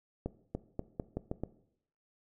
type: accelerating click train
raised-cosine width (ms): 2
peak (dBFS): -21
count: 7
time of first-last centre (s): 0.26-1.436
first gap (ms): 290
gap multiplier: 0.84
effects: noise-tail reverb RT60 0.7 s tail -17 dB re dry